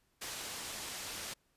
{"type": "low-pass noise", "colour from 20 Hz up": "white", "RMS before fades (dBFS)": -43, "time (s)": [0.21, 1.34], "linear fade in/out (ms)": 10, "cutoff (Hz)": 8300, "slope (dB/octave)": 12, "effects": ["pink hiss -75 dBFS RMS until 1.56 s", "resampled to 32000 Hz"]}